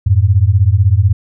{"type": "beating tone pair", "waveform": "sine", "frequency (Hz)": [89.5, 105.5], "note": ["F2", "G#2"], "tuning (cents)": [43, 28], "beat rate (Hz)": 16, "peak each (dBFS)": -10, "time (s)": [0.06, 1.13], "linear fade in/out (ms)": 10, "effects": []}